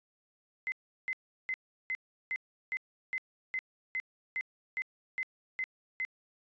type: tone bursts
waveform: sine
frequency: 2053 Hz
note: C7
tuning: 33 cents flat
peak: -31 dBFS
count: 14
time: 0.67-6.05 s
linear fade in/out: 0 ms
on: 50 ms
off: 360 ms
effects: resampled to 16000 Hz